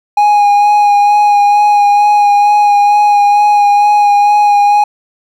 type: tone with vibrato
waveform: triangle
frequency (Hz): 824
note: G#5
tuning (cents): -14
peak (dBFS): -3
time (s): 0.17-4.84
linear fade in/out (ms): 5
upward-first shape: sine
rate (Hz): 2.2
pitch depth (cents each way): 16
effects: none